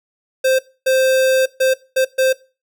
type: tone bursts at uneven times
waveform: square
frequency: 523.3 Hz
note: C5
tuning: in tune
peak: -13 dBFS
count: 5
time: 0.44-0.59 / 0.86-1.46 / 1.6-1.74 / 1.96-2.05 / 2.18-2.33 s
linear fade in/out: 10 ms
effects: noise-tail reverb RT60 0.3 s tail -19 dB re dry